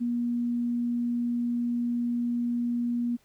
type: tone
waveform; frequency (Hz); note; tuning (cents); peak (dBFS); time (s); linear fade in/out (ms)
sine; 239.3; A#3; +46; -25; 0-3.17; 20
effects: pink hiss -65 dBFS RMS until 3.24 s